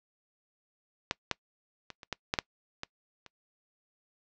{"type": "clicks", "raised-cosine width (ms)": 0.2, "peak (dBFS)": [-10, -10, -24, -28, -15, -10, -8, -18, -30], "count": 9, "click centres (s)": [1.111, 1.313, 1.903, 2.032, 2.127, 2.339, 2.388, 2.834, 3.263], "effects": ["noise-tail reverb RT60 0.1 s tail -24 dB re dry", "low-pass 6000 Hz 12 dB/octave"]}